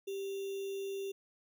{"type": "tone with sample-and-hold", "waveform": "sine", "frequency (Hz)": 392, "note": "G4", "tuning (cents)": 0, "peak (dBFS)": -36, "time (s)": [0.07, 1.12], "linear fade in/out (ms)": 10, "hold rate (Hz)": 3150, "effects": []}